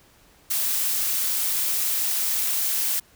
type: noise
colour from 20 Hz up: blue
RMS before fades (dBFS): -24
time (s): 0.5-3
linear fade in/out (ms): 10
effects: pink hiss -56 dBFS RMS until 3.15 s